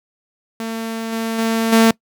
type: tone with level steps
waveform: sawtooth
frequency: 225.6 Hz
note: A3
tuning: 44 cents sharp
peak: -19 / -16 / -12 / -5 dBFS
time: 0.6-1.91 s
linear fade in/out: 2 ms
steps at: 1.12 / 1.38 / 1.72 s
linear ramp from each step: 10 ms
effects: noise-tail reverb RT60 0.1 s tail -23 dB re dry